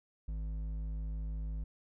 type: tone with hard clipping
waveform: sine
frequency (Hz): 53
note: G#1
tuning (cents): +36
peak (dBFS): -37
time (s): 0.28-1.64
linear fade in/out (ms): 5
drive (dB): 7
effects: none